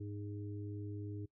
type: harmonic tone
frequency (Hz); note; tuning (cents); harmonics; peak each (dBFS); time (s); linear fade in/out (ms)
102.8; G#2; -17; 1 / 3 / 4; -42 / -47 / -52; 0-1.26; 10
effects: noise-tail reverb RT60 0.1 s tail -22 dB re dry